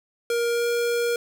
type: tone with pitch glide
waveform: square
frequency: 470.7 to 473.7 Hz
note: A#4 to A#4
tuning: +17 to +28 cents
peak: -22 dBFS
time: 0.3-1.16 s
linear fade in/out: 2 ms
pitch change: +11 cents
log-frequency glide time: 0.5-0.67 s
effects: none